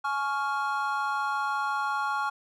triangle chord, Db major, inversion second, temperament equal with one note detuned, 843.2 / 1108.7 / 1396.9 Hz, Ab5 / Db6 / F6, +26 / 0 / 0 cents, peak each -29 dBFS, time 0.04-2.3 s, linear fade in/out 10 ms, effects none

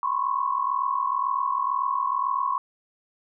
sine tone cluster, 997 / 1064 / 1106 Hz, B5 / C6 / C#6, +16 / +29 / -4 cents, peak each -27 dBFS, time 0.03-2.58 s, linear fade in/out 2 ms, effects none

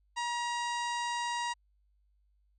harmonic tone with a mistuned harmonic, 955 Hz, A#5, 42 cents sharp, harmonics 1 / 2 / 3 / 4 / 5 / 6 / 7 / 8 / 9, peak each -33 / -39 / -43 / -45 / -47 / -49 / -50 / -51 / -52 dBFS, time 0.16-1.54 s, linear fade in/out 20 ms, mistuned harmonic 3, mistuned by -34 cents, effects added 50 Hz sine -67 dBFS peak until 2.58 s

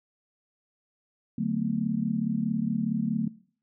sine chord, B minor seventh, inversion first, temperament just, 148.16 / 185.21 / 222.2 / 246.9 Hz, D3 / F#3 / A3 / B3, +16 / +2 / +17 / 0 cents, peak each -34 / -30 / -28 / -34 dBFS, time 1.38-3.28 s, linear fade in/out 5 ms, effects noise-tail reverb RT60 0.5 s tail -21 dB re dry

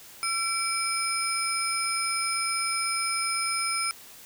sine tone cluster, 1346 / 2309 / 5130 / 9220 Hz, E6 / D7 / E8 / D9, +36 / -30 / -48 / -33 cents, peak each -31 dBFS, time 0.23-3.91 s, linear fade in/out 0 ms, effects white hiss -48 dBFS RMS until 4.25 s

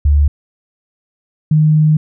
sine tone pair in turn, 72.7 / 154.05 Hz, D2 / D#3, -17 / -17 cents, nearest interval octave + minor second, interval 1300 cents, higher second, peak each -7 dBFS, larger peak neither, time 0.05-0.28 / 1.51-1.97 s, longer second, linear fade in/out 5 ms, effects none

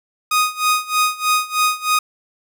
sawtooth tone with tremolo, 1244.5 Hz, D#6, in tune, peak -9 dBFS, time 0.31-1.99 s, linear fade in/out 5 ms, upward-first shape sine, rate 3.2 Hz, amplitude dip 90%, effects none

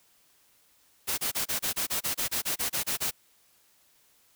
white noise bursts, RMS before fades -29 dBFS, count 15, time 1.07-3.112 s, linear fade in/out 20 ms, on 110 ms, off 28 ms, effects white hiss -64 dBFS RMS until 4.35 s

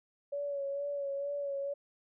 sine tone with vibrato, 564 Hz, C#5, 30 cents sharp, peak -33 dBFS, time 0.32-1.74 s, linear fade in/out 10 ms, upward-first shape sine, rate 2.2 Hz, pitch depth 31 cents each way, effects none

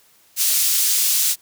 pink high-pass noise, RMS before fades -18 dBFS, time 0.36-1.36 s, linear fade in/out 50 ms, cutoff 5500 Hz, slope 12 dB/octave, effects white hiss -55 dBFS RMS until 1.41 s + high-pass 60 Hz 12 dB/octave

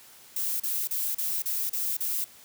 violet noise bursts, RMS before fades -29 dBFS, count 7, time 0.36-2.244 s, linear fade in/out 5 ms, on 240 ms, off 34 ms, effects white hiss -52 dBFS RMS until 2.44 s + high-pass 60 Hz 12 dB/octave

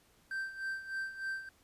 triangle tone with tremolo, 1564 Hz, G6, 4 cents flat, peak -32 dBFS, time 0.31-1.49 s, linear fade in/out 2 ms, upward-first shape sine, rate 3.3 Hz, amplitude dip 75%, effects pink hiss -67 dBFS RMS until 1.63 s + resampled to 32000 Hz

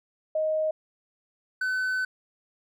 sine / triangle tone pair in turn, 625 / 1513.4 Hz, D#5 / F#6, +8 / +39 cents, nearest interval octave + minor third, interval 1531 cents, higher second, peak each -23 dBFS, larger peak neither, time 0.35-0.71 / 1.61-2.05 s, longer second, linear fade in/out 5 ms, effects none

